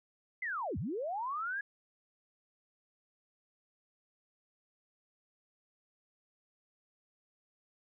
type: linear two-way sweep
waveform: sine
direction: down then up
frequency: 2093 to 71.1 to 1685 Hz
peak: -34 dBFS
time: 0.42-1.61 s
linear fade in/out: 5 ms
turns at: 0.78 s
effects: none